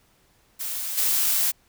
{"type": "noise with level steps", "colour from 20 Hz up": "blue", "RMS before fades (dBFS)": [-30, -22], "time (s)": [0.59, 1.52], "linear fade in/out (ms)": 20, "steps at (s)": 0.97, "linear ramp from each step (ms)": 10, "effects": ["pink hiss -62 dBFS RMS until 1.68 s"]}